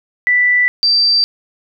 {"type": "tone pair in turn", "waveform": "sine", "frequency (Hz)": [1975.5, 4678], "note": ["B6", "D8"], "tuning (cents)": [0, -8], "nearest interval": "octave + minor third", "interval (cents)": 1492, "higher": "second", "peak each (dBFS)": -9, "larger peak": "neither", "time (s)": [[0.27, 0.68], [0.83, 1.24]], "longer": "neither", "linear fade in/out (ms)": 0, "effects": []}